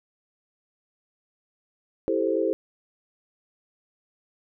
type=chord; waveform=sine; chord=A minor seventh; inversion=second; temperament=equal; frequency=329.6 / 392 / 440 / 523.3 Hz; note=E4 / G4 / A4 / C5; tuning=0 / 0 / 0 / 0 cents; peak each=-27 dBFS; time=2.08-2.53 s; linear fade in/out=0 ms; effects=none